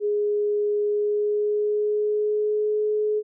sine tone with pitch glide, 415.3 to 424.3 Hz, G#4 to G#4, 0 to +37 cents, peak -20 dBFS, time 0-3.23 s, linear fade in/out 50 ms, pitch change +37 cents, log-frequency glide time 0.85-2.82 s, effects none

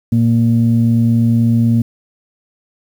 sine tone pair together, 116.1 / 232.2 Hz, A#2 / A#3, -7 / -7 cents, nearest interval octave, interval 1200 cents, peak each -11 dBFS, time 0.12-1.82 s, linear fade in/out 5 ms, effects tanh soft clip ceiling -3 dBFS + 7-bit

